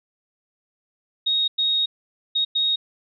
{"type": "tone bursts at uneven times", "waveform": "sine", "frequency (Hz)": 3749, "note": "A#7", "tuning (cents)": 9, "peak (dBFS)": -18, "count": 4, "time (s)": [[1.26, 1.48], [1.58, 1.86], [2.35, 2.45], [2.55, 2.76]], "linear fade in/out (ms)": 10, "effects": []}